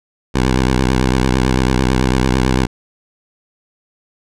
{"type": "tone with vibrato", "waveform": "10% pulse", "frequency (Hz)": 64, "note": "C2", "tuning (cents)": -38, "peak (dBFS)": -4, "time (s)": [0.34, 2.67], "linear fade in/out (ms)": 20, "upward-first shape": "triangle", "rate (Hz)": 9, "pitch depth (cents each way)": 100, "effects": ["low-pass 8000 Hz 12 dB/octave"]}